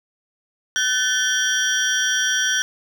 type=tone cluster; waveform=triangle; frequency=1514 / 1759 / 3173 / 3426 / 5750 Hz; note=F#6 / A6 / G7 / A7 / F8; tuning=+39 / -1 / +20 / -47 / +50 cents; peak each=-20 / -25 / -23 / -28 / -22 dBFS; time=0.76-2.62 s; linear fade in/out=0 ms; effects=none